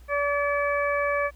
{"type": "harmonic tone", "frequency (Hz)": 574, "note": "D5", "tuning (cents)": -40, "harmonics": [1, 2, 3, 4], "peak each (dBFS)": [-25, -28, -30, -31], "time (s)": [0.08, 1.31], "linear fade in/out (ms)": 50, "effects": ["added 60 Hz sine -46 dBFS peak until 1.35 s", "pink hiss -60 dBFS RMS until 1.35 s"]}